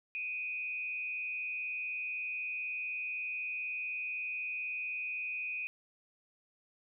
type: tone with frequency modulation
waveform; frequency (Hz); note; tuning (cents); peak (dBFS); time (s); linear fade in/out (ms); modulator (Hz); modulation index
sine; 2489; D#7; 0; -35; 0.15-5.67; 0; 139; 0.55
effects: none